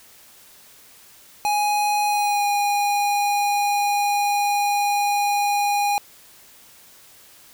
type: tone with pitch glide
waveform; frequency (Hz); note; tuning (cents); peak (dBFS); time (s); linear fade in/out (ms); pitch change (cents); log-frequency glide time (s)
square; 830.6 to 817.3; G#5 to G#5; 0 to -28; -19; 1.45-5.98; 0; -28; 2.06-2.45
effects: white hiss -49 dBFS RMS until 7.53 s